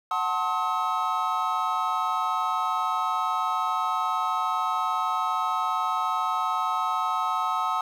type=chord; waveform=triangle; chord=F# diminished seventh; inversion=none; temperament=just; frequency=740 / 888 / 1065.6 / 1278.7 Hz; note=F#5 / A5 / C6 / Eb6; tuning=0 / +16 / +31 / +47 cents; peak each=-29 / -29 / -28 / -25 dBFS; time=0.11-7.81 s; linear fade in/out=2 ms; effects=9-bit